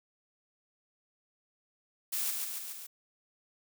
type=noise with echo; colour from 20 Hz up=blue; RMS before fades=-33 dBFS; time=2.12-2.31 s; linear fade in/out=10 ms; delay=140 ms; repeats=4; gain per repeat=-3 dB; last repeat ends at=2.87 s; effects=none